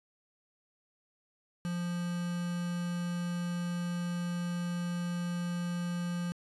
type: tone with quantisation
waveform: triangle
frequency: 174.61 Hz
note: F3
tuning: in tune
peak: -30 dBFS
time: 1.65-6.32 s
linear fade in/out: 0 ms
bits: 7
effects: resampled to 24000 Hz